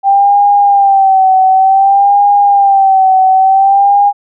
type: tone with vibrato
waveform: sine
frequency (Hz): 784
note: G5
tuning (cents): 0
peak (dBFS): -4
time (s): 0.03-4.13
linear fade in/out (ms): 50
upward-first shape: sine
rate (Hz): 0.55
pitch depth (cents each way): 62
effects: none